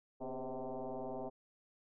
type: tone with frequency modulation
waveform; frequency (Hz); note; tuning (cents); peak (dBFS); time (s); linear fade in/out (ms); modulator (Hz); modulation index
sine; 120; B2; -49; -39; 0.2-1.3; 20; 130; 5.6
effects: none